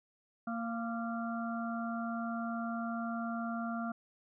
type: harmonic tone with a mistuned harmonic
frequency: 230.3 Hz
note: A#3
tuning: 21 cents flat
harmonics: 1 / 3 / 5 / 6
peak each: -36 / -41 / -45 / -43 dBFS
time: 0.47-3.92 s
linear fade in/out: 5 ms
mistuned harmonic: 5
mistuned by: +38 cents
effects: none